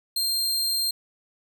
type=tone; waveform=sawtooth; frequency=4186 Hz; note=C8; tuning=in tune; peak=-20 dBFS; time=0.16-0.91 s; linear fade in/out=5 ms; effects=none